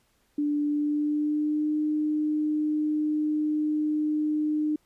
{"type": "tone with pitch glide", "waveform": "sine", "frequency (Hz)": [293.7, 303.7], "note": ["D4", "D#4"], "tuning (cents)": [0, -42], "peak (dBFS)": -23, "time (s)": [0.38, 4.76], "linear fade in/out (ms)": 5, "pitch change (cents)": 58, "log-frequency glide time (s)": [0.65, 1.75], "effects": ["pink hiss -68 dBFS RMS until 4.85 s", "resampled to 32000 Hz"]}